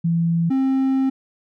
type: tone pair in turn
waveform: sine / triangle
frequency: 167.6 / 266 Hz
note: E3 / C4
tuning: +29 / +29 cents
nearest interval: minor sixth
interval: 800 cents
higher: second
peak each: -16 / -14 dBFS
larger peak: second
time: 0.04-0.5 / 0.5-1.1 s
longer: second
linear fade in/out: 10 ms
effects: none